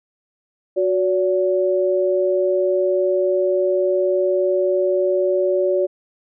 sine tone pair together, 367.9 / 571.4 Hz, F#4 / D5, -10 / -48 cents, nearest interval minor sixth, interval 762 cents, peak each -18 dBFS, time 0.76-5.87 s, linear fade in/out 20 ms, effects none

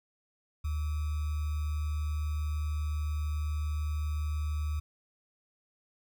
sine tone with sample-and-hold, 75.6 Hz, D#2, 49 cents flat, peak -29 dBFS, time 0.64-4.8 s, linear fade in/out 10 ms, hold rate 1225 Hz, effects none

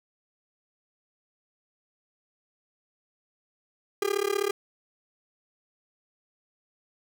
45% pulse tone with amplitude modulation, 402.9 Hz, G4, 48 cents sharp, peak -21 dBFS, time 4.02-4.51 s, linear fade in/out 2 ms, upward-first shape sine, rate 35.8 Hz, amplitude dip 100%, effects none

